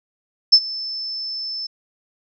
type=tone with ADSR envelope; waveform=sine; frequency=5274 Hz; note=E8; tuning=in tune; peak=-4 dBFS; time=0.52-1.67 s; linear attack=14 ms; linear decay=59 ms; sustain=-21 dB; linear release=9 ms; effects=none